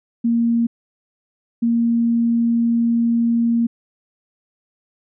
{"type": "tone pair in turn", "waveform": "sine", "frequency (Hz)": [233.1, 233.1], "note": ["A#3", "A#3"], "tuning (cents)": [0, 0], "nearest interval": "unison", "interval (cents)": 0, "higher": "neither", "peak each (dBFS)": -14, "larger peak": "neither", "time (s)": [[0.24, 0.67], [1.62, 3.67]], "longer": "second", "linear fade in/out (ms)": 10, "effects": []}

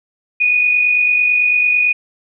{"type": "tone pair together", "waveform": "sine", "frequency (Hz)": [2467, 2516], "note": ["D#7", "D#7"], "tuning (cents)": [-15, 19], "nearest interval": "unison", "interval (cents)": 34, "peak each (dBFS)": [-11, -22], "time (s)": [0.4, 1.93], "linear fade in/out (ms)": 10, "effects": []}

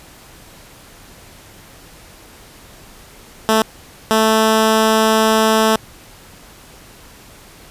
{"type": "tone bursts at uneven times", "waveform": "10% pulse", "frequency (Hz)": 220, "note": "A3", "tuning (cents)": 0, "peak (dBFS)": -3, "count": 2, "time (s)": [[3.49, 3.62], [4.11, 5.76]], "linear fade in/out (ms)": 0, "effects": ["pink hiss -42 dBFS RMS until 7.7 s", "resampled to 32000 Hz"]}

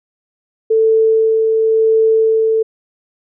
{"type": "tone with tremolo", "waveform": "sine", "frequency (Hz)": 443.7, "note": "A4", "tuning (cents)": 14, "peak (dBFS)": -8, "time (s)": [0.7, 2.63], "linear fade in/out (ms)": 10, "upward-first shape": "sine", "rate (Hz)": 0.95, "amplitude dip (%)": 25, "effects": []}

